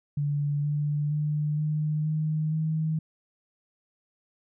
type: tone with pitch steps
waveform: sine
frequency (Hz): 145 / 147.45 / 149.94 / 152.47 / 155.05 / 157.67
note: D3 / D3 / D3 / D#3 / D#3 / D#3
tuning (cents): -22 / +7 / +36 / -35 / -6 / +23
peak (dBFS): -24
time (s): 0.17-2.99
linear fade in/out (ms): 5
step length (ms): 470
effects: none